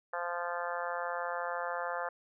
harmonic tone, 173.8 Hz, F3, 8 cents flat, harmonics 3 / 4 / 5 / 6 / 7 / 8 / 9 / 10, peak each -39 / -40 / -41 / -42 / -42 / -43 / -44 / -44 dBFS, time 0.13-2.09 s, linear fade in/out 5 ms, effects none

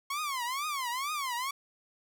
sawtooth tone with vibrato, 1083 Hz, C#6, 41 cents flat, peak -28 dBFS, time 0.1-1.51 s, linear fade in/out 5 ms, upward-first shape triangle, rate 2.2 Hz, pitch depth 260 cents each way, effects none

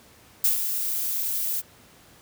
violet noise with ADSR envelope, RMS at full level -19 dBFS, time 0.44-1.62 s, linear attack 4 ms, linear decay 130 ms, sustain -8 dB, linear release 29 ms, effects pink hiss -53 dBFS RMS until 2.21 s + high-pass 60 Hz 12 dB/octave

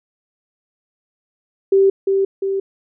sine tone with echo, 389.6 Hz, G4, 11 cents flat, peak -9 dBFS, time 1.72-1.9 s, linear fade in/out 5 ms, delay 350 ms, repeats 2, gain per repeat -4 dB, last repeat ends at 2.6 s, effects none

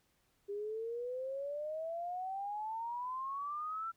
sine exponential sweep, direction up, 399.5 to 1358 Hz, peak -37 dBFS, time 0.48-3.92 s, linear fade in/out 20 ms, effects pink hiss -75 dBFS RMS until 3.96 s

